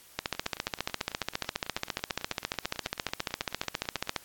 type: two click trains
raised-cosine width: 0.2 ms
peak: -11 / -24 dBFS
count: 59 / 35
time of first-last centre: 0.19-4.163 / 0.35-4.074 s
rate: 14.6 / 9.13 Hz
effects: white hiss -55 dBFS RMS until 4.24 s + AAC 64 kbps